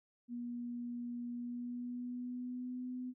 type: tone with pitch glide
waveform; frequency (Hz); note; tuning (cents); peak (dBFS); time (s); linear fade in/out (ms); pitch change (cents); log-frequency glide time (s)
sine; 240.6 to 251.5; B3 to B3; -45 to +32; -39; 0.28-3.14; 50; +77; 1.32-2.88
effects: none